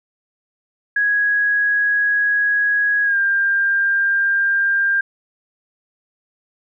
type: tone with pitch glide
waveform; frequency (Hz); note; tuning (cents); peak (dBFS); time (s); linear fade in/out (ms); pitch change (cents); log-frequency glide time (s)
sine; 1661.2 to 1596.3; G#6 to G6; 0 to +31; -14; 0.96-5.01; 5; -69; 3.04-3.17
effects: none